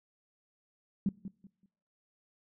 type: tone with echo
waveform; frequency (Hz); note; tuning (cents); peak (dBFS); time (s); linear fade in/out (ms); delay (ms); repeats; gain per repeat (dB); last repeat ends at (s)
sine; 196; G3; 0; -25; 1.06-1.09; 2; 190; 3; -12; 1.66
effects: noise-tail reverb RT60 0.8 s tail -24 dB re dry